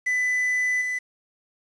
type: tone with level steps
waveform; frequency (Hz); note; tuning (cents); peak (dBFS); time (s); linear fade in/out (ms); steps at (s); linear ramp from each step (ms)
triangle; 1998; B6; +20; -19 / -23; 0.06-0.99; 10; 0.81; 10
effects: resampled to 22050 Hz + 8-bit